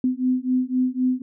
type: beating tone pair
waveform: sine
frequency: 252.7 / 256.6 Hz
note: B3 / C4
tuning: +40 / -34 cents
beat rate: 3.9 Hz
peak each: -22 dBFS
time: 0.04-1.22 s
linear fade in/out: 2 ms
effects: none